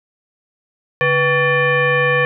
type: tone with frequency modulation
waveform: sine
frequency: 1130 Hz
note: C#6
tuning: 33 cents sharp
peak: -12 dBFS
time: 1.01-2.25 s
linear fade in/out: 0 ms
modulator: 636 Hz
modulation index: 1.8
effects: none